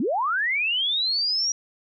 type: linear sweep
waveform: sine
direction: up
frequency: 196.2 to 5760 Hz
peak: -21 dBFS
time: 0-1.52 s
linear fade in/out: 2 ms
effects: none